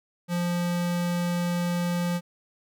square tone, 174.7 Hz, F3, 1 cent sharp, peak -25 dBFS, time 0.28-2.21 s, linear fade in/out 50 ms, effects none

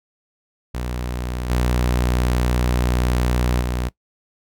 sawtooth tone with level steps, 61.2 Hz, B1, 15 cents flat, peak -20 / -13 / -17 dBFS, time 0.74-3.89 s, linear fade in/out 10 ms, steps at 1.49 / 3.6 s, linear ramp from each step 20 ms, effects noise-tail reverb RT60 0.1 s tail -20 dB re dry

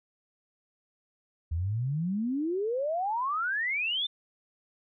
sine exponential sweep, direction up, 77 to 3635 Hz, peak -27 dBFS, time 1.51-4.07 s, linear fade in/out 10 ms, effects none

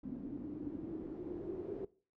white noise with low-pass filter sweep, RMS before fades -43 dBFS, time 0.03-1.85 s, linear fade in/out 5 ms, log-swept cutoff 260 to 390 Hz, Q 7.9, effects noise-tail reverb RT60 0.4 s tail -20 dB re dry

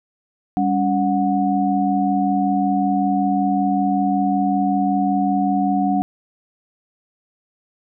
sine tone cluster, 197.7 / 283 / 732 Hz, G3 / C#4 / F#5, +15 / +36 / -19 cents, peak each -20 dBFS, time 0.57-6.02 s, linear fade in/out 0 ms, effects none

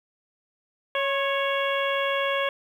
harmonic tone with a mistuned harmonic, 554.4 Hz, C#5, in tune, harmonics 1 / 2 / 3 / 4 / 5 / 6, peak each -26 / -29 / -31 / -32 / -33 / -34 dBFS, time 0.95-2.49 s, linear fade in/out 2 ms, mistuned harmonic 2, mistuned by -33 cents, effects 9-bit

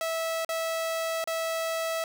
sawtooth tone with dropouts, 653 Hz, E5, 17 cents flat, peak -24 dBFS, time 0.01-2.04 s, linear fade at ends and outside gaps 1 ms, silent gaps 0.448-0.491 / 1.241-1.274 s, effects none

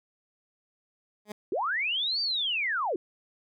15% pulse tone with exponential growth, 209.8 Hz, G#3, 18 cents sharp, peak -27 dBFS, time 1.25-1.32 s, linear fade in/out 5 ms, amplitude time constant 15 ms
sine linear two-way sweep, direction up then down, 311.1 to 4700 to 311.1 Hz, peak -26 dBFS, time 1.52-2.96 s, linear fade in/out 2 ms, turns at 2.21 s
effects none

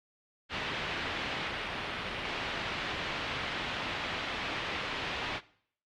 white low-pass noise, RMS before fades -36 dBFS, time 0.49-5.41 s, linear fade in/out 50 ms, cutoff 3300 Hz, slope 24 dB/octave, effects noise-tail reverb RT60 0.6 s tail -20 dB re dry + Opus 48 kbps

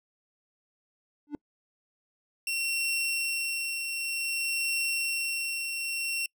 triangle tone with exponential growth, 293.7 Hz, D4, in tune, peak -25 dBFS, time 1.27-1.35 s, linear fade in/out 1 ms, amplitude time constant 16 ms
sawtooth tone with tremolo, 2725 Hz, F7, 43 cents flat, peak -23 dBFS, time 2.47-6.26 s, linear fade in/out 2 ms, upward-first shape triangle, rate 0.54 Hz, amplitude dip 45%
effects noise-tail reverb RT60 0.1 s tail -26 dB re dry

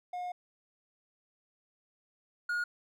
triangle tone pair in turn, 718 / 1436 Hz, F5 / F6, +48 / +48 cents, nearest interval octave, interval 1200 cents, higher second, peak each -33 / -28 dBFS, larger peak second, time 0.13-0.32 / 2.49-2.64 s, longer first, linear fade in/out 5 ms, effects none

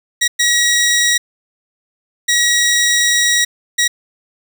15% pulse tone bursts at uneven times, 1909 Hz, A#6, 41 cents sharp, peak -5 dBFS, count 4, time 0.21-0.28 / 0.39-1.18 / 2.28-3.45 / 3.78-3.88 s, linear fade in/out 10 ms, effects none

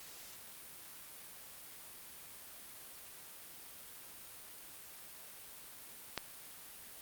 click, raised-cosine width 0.2 ms, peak -18 dBFS, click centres 6.177 s, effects white hiss -52 dBFS RMS until 7.01 s + Opus 48 kbps

